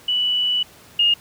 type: tone pair in turn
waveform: sine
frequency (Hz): 2960 / 2844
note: F#7 / F7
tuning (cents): 0 / +31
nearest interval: minor second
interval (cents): 69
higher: first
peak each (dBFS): -17 / -13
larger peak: second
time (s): 0.08-0.63 / 0.99-1.14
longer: first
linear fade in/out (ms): 5
effects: pink hiss -47 dBFS RMS until 1.2 s + high-pass 80 Hz 12 dB/octave